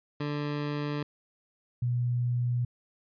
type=tone pair in turn; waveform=20% pulse / sine; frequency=146.83 / 121.9 Hz; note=D3 / B2; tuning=0 / -22 cents; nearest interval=minor third; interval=322 cents; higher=first; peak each=-25 dBFS; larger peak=neither; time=0.2-1.03 / 1.82-2.65 s; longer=neither; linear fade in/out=5 ms; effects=resampled to 11025 Hz